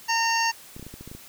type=harmonic tone; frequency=915 Hz; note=A#5; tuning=32 cents flat; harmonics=1 / 2 / 3 / 5 / 6 / 7; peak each=-24 / -27 / -29 / -31 / -32 / -32 dBFS; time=0.08-0.52 s; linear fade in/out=20 ms
type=clicks; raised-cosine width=3 ms; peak=-27 dBFS; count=9; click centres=0.765 / 0.796 / 0.827 / 0.866 / 0.94 / 1.01 / 1.076 / 1.115 / 1.15 s
effects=white hiss -47 dBFS RMS until 1.28 s